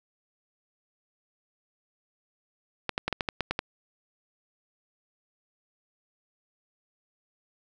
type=clicks; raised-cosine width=0.3 ms; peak=-11 dBFS; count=9; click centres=2.893 / 2.979 / 3.08 / 3.127 / 3.208 / 3.288 / 3.407 / 3.51 / 3.591 s; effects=none